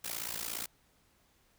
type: noise with amplitude modulation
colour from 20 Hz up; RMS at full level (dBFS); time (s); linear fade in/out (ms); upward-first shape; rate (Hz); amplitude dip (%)
white; -35; 0.04-0.66; 5; sine; 57; 85
effects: pink hiss -69 dBFS RMS until 1.58 s